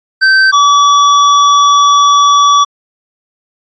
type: tone pair in turn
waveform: square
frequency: 1549 / 1146.1 Hz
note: G6 / D6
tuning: -21 / -43 cents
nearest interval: perfect fourth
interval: 522 cents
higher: first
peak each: -5 dBFS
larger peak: neither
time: 0.21-0.52 / 0.52-2.65 s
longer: second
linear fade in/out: 20 ms
effects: resampled to 16000 Hz